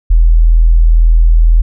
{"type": "tone", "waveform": "sine", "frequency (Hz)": 41, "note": "E1", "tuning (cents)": -9, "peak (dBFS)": -3, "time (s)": [0.1, 1.62], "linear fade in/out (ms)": 10, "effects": []}